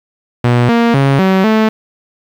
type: tone with pitch steps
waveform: sawtooth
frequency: 121.4 / 233.7 / 137.5 / 189.9 / 218.6 Hz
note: B2 / A#3 / C#3 / F#3 / A3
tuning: -29 / +5 / -14 / +45 / -11 cents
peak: -4 dBFS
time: 0.44-1.69 s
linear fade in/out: 5 ms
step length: 250 ms
effects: low-pass 3000 Hz 12 dB/octave + 7-bit